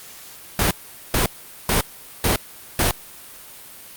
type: noise bursts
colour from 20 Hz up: pink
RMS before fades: -18 dBFS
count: 5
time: 0.59-2.91 s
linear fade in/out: 2 ms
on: 120 ms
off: 430 ms
effects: white hiss -41 dBFS RMS until 3.96 s + Opus 48 kbps